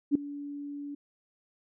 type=tone with ADSR envelope; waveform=sine; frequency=287 Hz; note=D4; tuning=40 cents flat; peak=-17 dBFS; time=0.11-0.95 s; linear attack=42 ms; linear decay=3 ms; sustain=-19 dB; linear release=7 ms; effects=none